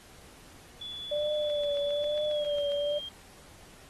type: tone with pitch glide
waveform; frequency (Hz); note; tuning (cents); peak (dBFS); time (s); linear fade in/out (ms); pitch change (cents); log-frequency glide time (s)
sine; 3434 to 3204; A7 to G7; -43 to +37; -37; 0.81-3.09; 5; -120; 2.25-2.54
type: tone with vibrato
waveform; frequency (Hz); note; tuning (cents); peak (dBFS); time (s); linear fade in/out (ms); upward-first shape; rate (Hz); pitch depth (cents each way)
sine; 587.3; D5; 0; -27; 1.11-2.99; 10; triangle; 1.1; 49
type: click train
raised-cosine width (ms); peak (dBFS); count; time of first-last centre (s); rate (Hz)
0.2; -29; 10; 1.5-2.72; 7.38
effects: pink hiss -54 dBFS RMS until 3.89 s + AAC 32 kbps